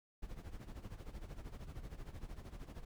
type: noise with tremolo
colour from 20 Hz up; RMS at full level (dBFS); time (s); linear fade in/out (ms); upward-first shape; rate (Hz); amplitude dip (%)
brown; -45; 0.22-2.85; 10; sine; 13; 75
effects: none